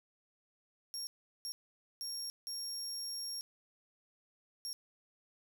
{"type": "tone bursts at uneven times", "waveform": "30% pulse", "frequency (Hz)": 5560, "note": "F8", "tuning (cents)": -9, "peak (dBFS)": -35, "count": 5, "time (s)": [[0.94, 1.07], [1.45, 1.52], [2.01, 2.3], [2.47, 3.41], [4.65, 4.73]], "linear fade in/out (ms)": 0, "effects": []}